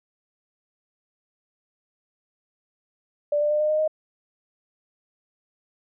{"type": "tone with pitch steps", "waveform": "sine", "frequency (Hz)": [587.3, 594.1, 601, 608, 615.1, 622.2], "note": ["D5", "D5", "D5", "D#5", "D#5", "D#5"], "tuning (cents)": [0, 20, 40, -40, -20, 0], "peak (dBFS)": -19, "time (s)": [3.32, 3.878], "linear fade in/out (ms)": 5, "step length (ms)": 93, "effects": []}